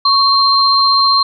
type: tone pair together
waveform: sine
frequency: 1108.7 / 4162 Hz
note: C#6 / C8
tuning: 0 / -10 cents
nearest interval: octave + major seventh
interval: 2290 cents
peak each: -11 dBFS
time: 0.05-1.23 s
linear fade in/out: 5 ms
effects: none